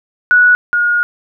sine tone pair in turn, 1469 / 1434.6 Hz, F#6 / F6, -13 / +46 cents, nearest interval unison, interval 41 cents, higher first, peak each -5 / -10 dBFS, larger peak first, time 0.31-0.55 / 0.73-1.03 s, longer second, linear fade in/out 0 ms, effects none

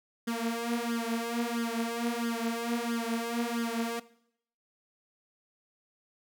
sawtooth tone with flanger, 233.1 Hz, A#3, in tune, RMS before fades -32 dBFS, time 0.27-4 s, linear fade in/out 10 ms, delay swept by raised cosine 0.6 to 6.2 ms, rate 1.5 Hz, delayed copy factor +0.9, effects noise-tail reverb RT60 0.7 s tail -19 dB re dry

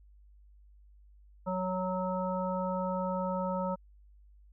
harmonic tone, 185 Hz, F#3, in tune, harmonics 1 / 3 / 5 / 7, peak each -34 / -34 / -36 / -40 dBFS, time 1.46-3.76 s, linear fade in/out 20 ms, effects added 50 Hz sine -55 dBFS peak until 4.52 s

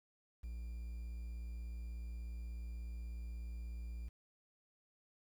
triangle tone with quantisation, 58.27 Hz, A#1, in tune, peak -40 dBFS, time 0.43-4.09 s, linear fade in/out 10 ms, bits 11, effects none

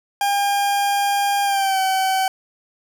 40% pulse tone with pitch glide, 805 to 762.5 Hz, G5 to G5, +46 to -48 cents, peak -16 dBFS, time 0.21-2.28 s, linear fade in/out 2 ms, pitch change -94 cents, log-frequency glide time 1.44-1.8 s, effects none

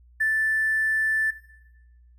triangle tone with hard clipping, 1760 Hz, A6, in tune, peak -20 dBFS, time 0.2-1.31 s, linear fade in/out 10 ms, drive 3 dB, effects noise-tail reverb RT60 1.0 s tail -17 dB re dry + added 60 Hz sine -51 dBFS peak until 2.18 s

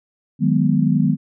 sine chord, G# minor seventh, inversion second, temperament equal, 155.56 / 185 / 207.7 / 246.9 Hz, D#3 / F#3 / G#3 / B3, 0 / 0 / 0 / 0 cents, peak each -18 / -20 / -20 / -19 dBFS, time 0.39-1.17 s, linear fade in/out 50 ms, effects none

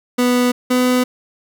30% pulse tone pair in turn, 246.9 / 250.9 Hz, B3 / B3, 0 / +28 cents, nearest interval unison, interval 28 cents, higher second, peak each -10 / -10 dBFS, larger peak neither, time 0.18-0.52 / 0.7-1.04 s, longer neither, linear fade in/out 10 ms, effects none

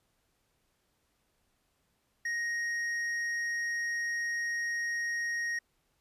triangle tone with hard clipping, 1873 Hz, A#6, 8 cents sharp, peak -32 dBFS, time 2.25-5.59 s, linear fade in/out 5 ms, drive 9 dB, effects pink hiss -75 dBFS RMS until 6 s + resampled to 32000 Hz

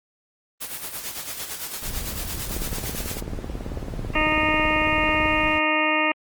white noise with tremolo, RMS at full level -30 dBFS, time 0.6-3.21 s, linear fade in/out 20 ms, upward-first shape sine, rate 8.9 Hz, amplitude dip 60%
brown noise, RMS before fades -32 dBFS, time 1.82-5.59 s, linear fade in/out 10 ms
click train, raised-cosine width 2 ms, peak -18 dBFS, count 51, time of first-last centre 2.51-5.257 s, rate 18.2 Hz
harmonic tone, 308.4 Hz, D#4, 15 cents flat, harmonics 1 / 2 / 3 / 4 / 6 / 7 / 8 / 9, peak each -27 / -27 / -27 / -27 / -27 / -27 / -27 / -27 dBFS, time 4.15-6.12 s, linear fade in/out 5 ms
effects Opus 24 kbps

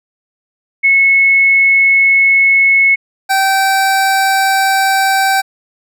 sine / 25% pulse tone pair in turn, 2192 / 775 Hz, C#7 / G5, -20 / -20 cents, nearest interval octave + tritone, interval 1800 cents, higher first, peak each -6 dBFS, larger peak neither, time 0.83-2.96 / 3.29-5.42 s, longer neither, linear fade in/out 20 ms, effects none

